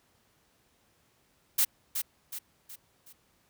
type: noise with echo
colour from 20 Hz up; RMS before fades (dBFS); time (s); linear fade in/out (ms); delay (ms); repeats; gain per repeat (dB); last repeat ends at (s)
blue; -24; 1.58-1.65; 10; 370; 4; -7; 3.13
effects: pink hiss -68 dBFS RMS until 3.49 s + high-pass 60 Hz 12 dB/octave